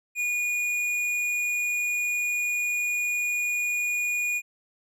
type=tone with hard clipping; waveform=sine; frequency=2447 Hz; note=D#7; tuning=29 cents flat; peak=-26 dBFS; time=0.15-4.42 s; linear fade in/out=50 ms; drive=9 dB; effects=none